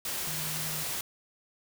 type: tone in noise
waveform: sine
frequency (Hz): 155.56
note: D#3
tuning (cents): 0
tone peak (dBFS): -40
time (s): 0.27-0.83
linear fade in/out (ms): 2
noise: white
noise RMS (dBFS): -34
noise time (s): 0.05-1.01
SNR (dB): -9
effects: none